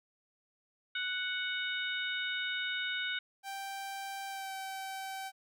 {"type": "harmonic tone", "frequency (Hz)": 740, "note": "F#5", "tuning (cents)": 0, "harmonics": [2, 3, 4, 5], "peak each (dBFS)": [-36, -40, -41, -39], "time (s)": [0.95, 3.19], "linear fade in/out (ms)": 5}
{"type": "tone with pitch glide", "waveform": "sawtooth", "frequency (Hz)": [784, 771], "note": ["G5", "G5"], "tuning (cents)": [0, -29], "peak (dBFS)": -35, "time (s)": [3.43, 5.32], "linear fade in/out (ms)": 50, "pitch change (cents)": -29, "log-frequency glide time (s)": [4.28, 4.53]}
{"effects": []}